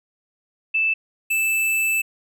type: tone pair in turn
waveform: sine / square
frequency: 2637 / 2637 Hz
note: E7 / E7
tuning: 0 / 0 cents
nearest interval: unison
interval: 0 cents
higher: neither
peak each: -17 / -19 dBFS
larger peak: first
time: 0.74-0.94 / 1.3-2.02 s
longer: second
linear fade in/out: 10 ms
effects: none